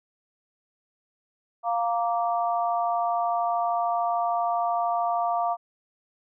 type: harmonic tone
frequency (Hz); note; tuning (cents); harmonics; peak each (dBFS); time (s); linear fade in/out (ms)
233.1; A#3; 0; 3 / 4 / 5; -24 / -30 / -30; 1.63-5.57; 50
effects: none